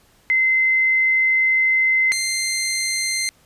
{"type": "tone pair in turn", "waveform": ["sine", "15% pulse"], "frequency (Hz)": [2063, 2087], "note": ["C7", "C7"], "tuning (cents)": [-25, -5], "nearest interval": "unison", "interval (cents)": 20, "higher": "second", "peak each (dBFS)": -14, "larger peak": "neither", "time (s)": [[0.3, 2.12], [2.12, 3.29]], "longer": "first", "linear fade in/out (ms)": 0, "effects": ["pink hiss -56 dBFS RMS until 3.45 s", "resampled to 32000 Hz"]}